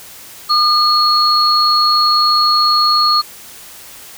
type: tone pair together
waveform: sine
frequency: 1215 / 4324 Hz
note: D#6 / C#8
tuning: -42 / -44 cents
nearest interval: octave + minor seventh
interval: 2198 cents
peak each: -12 dBFS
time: 0.49-3.22 s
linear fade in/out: 20 ms
effects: white hiss -36 dBFS RMS until 4.17 s